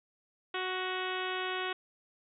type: harmonic tone with a mistuned harmonic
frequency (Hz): 370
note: F#4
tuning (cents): 0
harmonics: 1 / 2 / 3 / 4 / 5 / 6 / 7 / 8 / 9 / 10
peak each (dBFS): -38 / -41 / -40 / -40 / -42 / -46 / -43 / -44 / -44 / -49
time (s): 0.54-1.73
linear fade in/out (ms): 5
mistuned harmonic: 5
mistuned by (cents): +24
effects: none